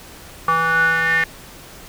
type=tone with band-pass filter sweep; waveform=square; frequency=163.9 Hz; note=E3; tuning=10 cents flat; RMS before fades=-17 dBFS; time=0.48-1.24 s; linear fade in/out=2 ms; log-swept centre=1200 to 1900 Hz; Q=8.9; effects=pink hiss -40 dBFS RMS until 1.88 s